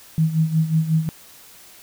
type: tone with tremolo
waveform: sine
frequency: 159.5 Hz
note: D#3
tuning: 43 cents sharp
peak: -13 dBFS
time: 0.18-1.09 s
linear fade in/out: 0 ms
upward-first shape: sine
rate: 5.5 Hz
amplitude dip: 75%
effects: white hiss -46 dBFS RMS until 1.82 s